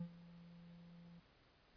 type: tone with ADSR envelope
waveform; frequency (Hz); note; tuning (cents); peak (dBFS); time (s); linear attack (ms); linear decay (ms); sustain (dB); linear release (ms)
triangle; 171.3; F3; -33; -38; 0-1.2; 6; 76; -17; 8
effects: pink hiss -70 dBFS RMS until 1.76 s + resampled to 11025 Hz